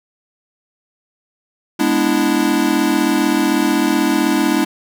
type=chord; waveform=square; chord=E dominant seventh; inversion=first; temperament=equal; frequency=207.7 / 246.9 / 293.7 / 329.6 Hz; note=G#3 / B3 / D4 / E4; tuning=0 / 0 / 0 / 0 cents; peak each=-22 / -21 / -18 / -19 dBFS; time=1.79-4.65 s; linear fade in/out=10 ms; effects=none